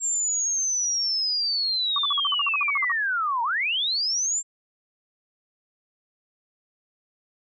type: linear two-way sweep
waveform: sine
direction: down then up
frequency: 7459 to 899 to 7459 Hz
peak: -22 dBFS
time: 0-4.43 s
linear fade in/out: 50 ms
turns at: 3.43 s
type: tone bursts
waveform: sine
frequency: 1147 Hz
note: D6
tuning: 41 cents flat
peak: -23 dBFS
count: 14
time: 1.96-2.919 s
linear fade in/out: 2 ms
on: 23 ms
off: 49 ms
effects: none